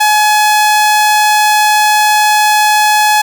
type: tone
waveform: sawtooth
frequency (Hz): 847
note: G#5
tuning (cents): +34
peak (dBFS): -3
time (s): 0-3.22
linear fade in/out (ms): 10
effects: none